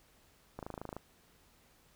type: click train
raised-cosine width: 1 ms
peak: -27 dBFS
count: 11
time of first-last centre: 0.59-0.966 s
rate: 26.6 Hz
effects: pink hiss -66 dBFS RMS until 1.95 s